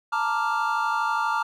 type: chord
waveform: triangle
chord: Bb major seventh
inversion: third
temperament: equal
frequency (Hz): 880 / 932.3 / 1174.7 / 1396.9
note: A5 / Bb5 / D6 / F6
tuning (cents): 0 / 0 / 0 / 0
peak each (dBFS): -26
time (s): 0.12-1.43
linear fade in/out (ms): 10
effects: none